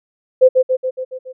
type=tone with echo; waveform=sine; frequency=515 Hz; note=C5; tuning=28 cents flat; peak=-4 dBFS; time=0.41-0.49 s; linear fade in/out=20 ms; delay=140 ms; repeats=6; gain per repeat=-4 dB; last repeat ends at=1.33 s; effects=none